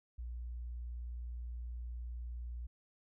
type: tone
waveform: sine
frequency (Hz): 59.7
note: A#1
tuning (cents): +42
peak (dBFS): -40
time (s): 0.18-2.67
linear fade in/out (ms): 10
effects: none